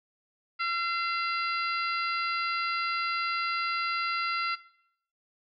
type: harmonic tone with a mistuned harmonic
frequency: 680 Hz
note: F5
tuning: 46 cents flat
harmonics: 2 / 3 / 4 / 5 / 6 / 7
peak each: -29 / -33 / -36 / -48 / -41 / -40 dBFS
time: 0.59-4.56 s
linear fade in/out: 20 ms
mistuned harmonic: 3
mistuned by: +18 cents
effects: noise-tail reverb RT60 0.7 s tail -19 dB re dry